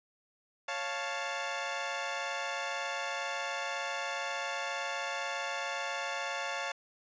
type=chord; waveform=15% pulse; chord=Db augmented; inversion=none; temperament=equal; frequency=554.4 / 698.5 / 880 Hz; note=Db5 / F5 / A5; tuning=0 / 0 / 0 cents; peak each=-32 dBFS; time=0.68-6.72 s; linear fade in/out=5 ms; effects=resampled to 16000 Hz